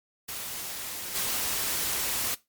white noise with level steps, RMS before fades -36 / -29 dBFS, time 0.28-2.35 s, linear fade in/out 10 ms, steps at 1.14 s, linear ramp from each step 20 ms, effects noise-tail reverb RT60 0.2 s tail -18 dB re dry + MP3 96 kbps

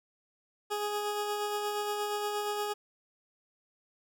20% pulse tone with tremolo, 415.3 Hz, G#4, in tune, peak -25 dBFS, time 0.7-2.74 s, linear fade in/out 20 ms, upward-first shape sine, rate 8.5 Hz, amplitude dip 30%, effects none

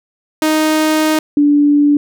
sawtooth / sine tone pair in turn, 311.1 / 290.9 Hz, D#4 / D4, 0 / -16 cents, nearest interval minor second, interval 116 cents, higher first, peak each -7 dBFS, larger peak neither, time 0.42-1.19 / 1.37-1.97 s, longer first, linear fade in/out 2 ms, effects none

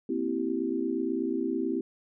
sine chord, C dominant seventh, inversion third, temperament equal with one note detuned, 233.1 / 261.6 / 329.6 / 387.9 Hz, Bb3 / C4 / E4 / G4, 0 / 0 / 0 / -18 cents, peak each -36 / -31 / -31 / -33 dBFS, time 0.09-1.81 s, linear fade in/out 5 ms, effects none

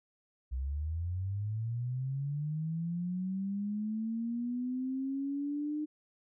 sine linear sweep, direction up, 61.74 to 304.8 Hz, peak -32 dBFS, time 0.51-5.86 s, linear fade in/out 20 ms, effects none

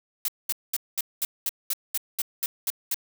blue noise bursts, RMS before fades -26 dBFS, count 12, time 0.25-2.944 s, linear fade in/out 2 ms, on 32 ms, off 210 ms, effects none

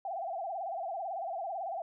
sine tone with vibrato, 724 Hz, F#5, 38 cents flat, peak -34 dBFS, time 0.05-1.82 s, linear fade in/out 2 ms, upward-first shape sine, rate 18 Hz, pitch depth 170 cents each way, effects none

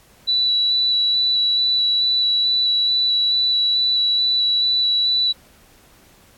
sine tone with vibrato, 3947 Hz, B7, 2 cents flat, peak -15 dBFS, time 0.27-5.33 s, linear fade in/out 20 ms, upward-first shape square, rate 2.3 Hz, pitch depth 8 cents each way, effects pink hiss -52 dBFS RMS until 6.37 s + AAC 64 kbps

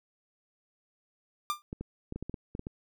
45% pulse tone with exponential decay, 1193 Hz, D6, 27 cents sharp, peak -25 dBFS, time 1.5-1.62 s, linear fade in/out 0 ms, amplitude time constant 25 ms
clicks, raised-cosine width 3 ms, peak -24 dBFS, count 10, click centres 1.729 / 1.81 / 2.124 / 2.16 / 2.226 / 2.296 / 2.342 / 2.551 / 2.594 / 2.669 s
effects none

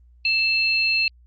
sine tone pair together, 2655 / 4215 Hz, E7 / C8, +12 / +12 cents, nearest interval minor sixth, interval 800 cents, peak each -19 / -23 dBFS, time 0.25-1.08 s, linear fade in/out 2 ms, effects added 60 Hz sine -49 dBFS peak until 1.26 s + Opus 32 kbps

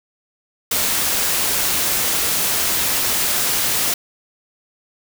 white noise, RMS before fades -19 dBFS, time 0.71-3.94 s, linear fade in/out 5 ms, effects none

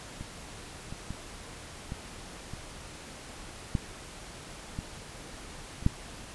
clicks, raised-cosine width 5 ms, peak -25 / -26 / -23 / -23 / -27 / -14 / -21 / -30 / -10 dBFS, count 9, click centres 0.21 / 0.925 / 1.106 / 1.921 / 2.536 / 3.752 / 4.789 / 5.826 / 5.864 s, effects pink hiss -45 dBFS RMS until 6.34 s + resampled to 24000 Hz

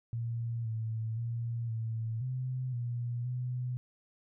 sine tone with pitch steps, 116.5 / 111.6 / 116.9 / 112.7 / 128.1 / 120 / 124.9 Hz, A#2 / A2 / A#2 / A2 / C3 / B2 / B2, -1 / +25 / +5 / +42 / -36 / -49 / +20 cents, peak -32 dBFS, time 0.13-3.77 s, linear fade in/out 0 ms, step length 520 ms, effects none

